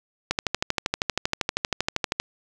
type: click train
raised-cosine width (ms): 0.2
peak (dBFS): -5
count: 25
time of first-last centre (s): 0.31-2.2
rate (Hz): 12.7
effects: none